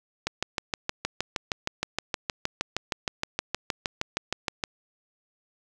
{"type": "click train", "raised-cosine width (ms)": 0.2, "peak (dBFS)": -9, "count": 29, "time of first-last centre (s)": [0.27, 4.638], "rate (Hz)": 6.41, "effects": []}